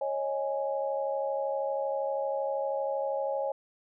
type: chord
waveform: sine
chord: C# suspended second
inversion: none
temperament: equal with one note detuned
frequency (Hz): 549.6 / 622.3 / 830.6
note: C#5 / D#5 / G#5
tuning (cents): -15 / 0 / 0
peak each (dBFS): -30 / -35 / -35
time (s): 0.01-3.52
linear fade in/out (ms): 5
effects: none